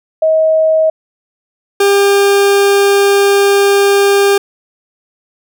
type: tone pair in turn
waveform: sine / 40% pulse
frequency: 635 / 400 Hz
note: D#5 / G4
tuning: +35 / +35 cents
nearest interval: minor sixth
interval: 800 cents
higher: first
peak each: -7 / -6 dBFS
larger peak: second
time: 0.22-0.9 / 1.8-4.38 s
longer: second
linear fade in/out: 5 ms
effects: none